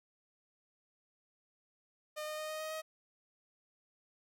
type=tone with pitch steps; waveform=sawtooth; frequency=609 / 613.2 / 617.5 / 621.8 / 626.1 / 630.5 Hz; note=D#5 / D#5 / D#5 / D#5 / D#5 / D#5; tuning=-37 / -25 / -13 / -1 / +11 / +23 cents; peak=-35 dBFS; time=2.16-2.82 s; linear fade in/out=20 ms; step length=110 ms; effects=none